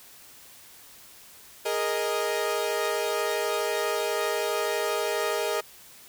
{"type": "chord", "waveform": "sawtooth", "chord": "Ab suspended second", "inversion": "none", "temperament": "equal with one note detuned", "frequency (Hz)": [413.9, 466.2, 622.3], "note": ["Ab4", "Bb4", "Eb5"], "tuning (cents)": [-6, 0, 0], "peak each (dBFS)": -26, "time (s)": [1.65, 5.61], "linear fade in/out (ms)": 10, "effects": ["white hiss -50 dBFS RMS until 6.08 s"]}